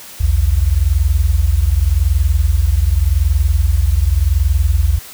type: tone pair together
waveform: sine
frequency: 59.83 / 80.7 Hz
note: A#1 / E2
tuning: +46 / -36 cents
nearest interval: perfect fourth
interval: 518 cents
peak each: -13 dBFS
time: 0.2-4.99 s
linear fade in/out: 10 ms
effects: white hiss -35 dBFS RMS until 5.13 s